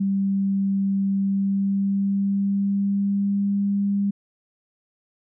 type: tone with pitch glide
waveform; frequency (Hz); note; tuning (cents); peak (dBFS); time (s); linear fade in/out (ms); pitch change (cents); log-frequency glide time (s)
sine; 196 to 200.3; G3 to G3; 0 to +38; -19; 0-4.11; 10; +38; 1.17-3.53
effects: none